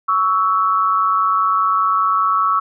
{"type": "tone pair together", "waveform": "sine", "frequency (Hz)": [1120, 1315], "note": ["C#6", "E6"], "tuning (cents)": [18, -5], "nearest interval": "minor third", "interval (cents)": 277, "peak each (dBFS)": -16, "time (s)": [0.08, 2.6], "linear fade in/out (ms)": 10, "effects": []}